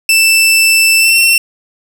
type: tone with pitch glide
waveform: sawtooth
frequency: 2657 to 2708 Hz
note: E7 to E7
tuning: +13 to +46 cents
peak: -3 dBFS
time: 0.09-1.38 s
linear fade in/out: 2 ms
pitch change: +33 cents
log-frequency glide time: 0.99-1.17 s
effects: none